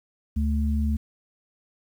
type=tone pair together; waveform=sine; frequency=73.42 / 220 Hz; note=D2 / A3; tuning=0 / 0 cents; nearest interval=octave + perfect fifth; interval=1900 cents; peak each=-22 / -27 dBFS; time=0.36-0.97 s; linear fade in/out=10 ms; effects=9-bit